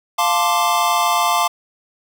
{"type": "chord", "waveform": "square", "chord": "D minor seventh", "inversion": "first", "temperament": "equal", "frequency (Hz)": [698.5, 880, 1046.5, 1174.7], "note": ["F5", "A5", "C6", "D6"], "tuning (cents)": [0, 0, 0, 0], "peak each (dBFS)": -21, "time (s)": [0.18, 1.48], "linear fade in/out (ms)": 10, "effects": []}